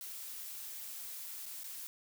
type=noise with dropouts; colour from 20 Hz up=blue; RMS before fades=-45 dBFS; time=0.01-1.87 s; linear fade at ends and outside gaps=0 ms; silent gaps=1.456-1.462 / 1.634-1.642 s; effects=none